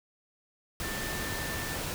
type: tone in noise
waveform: sine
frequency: 1782 Hz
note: A6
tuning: 22 cents sharp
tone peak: -39 dBFS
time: 0.83-1.76 s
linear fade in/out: 0 ms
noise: pink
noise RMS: -35 dBFS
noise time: 0.8-1.94 s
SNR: -7 dB
effects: none